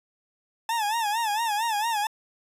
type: tone with vibrato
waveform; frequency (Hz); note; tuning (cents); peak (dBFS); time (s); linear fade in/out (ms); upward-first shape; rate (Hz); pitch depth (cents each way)
40% pulse; 876; A5; -8; -23; 0.69-2.07; 2; sine; 4.4; 120
effects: resampled to 32000 Hz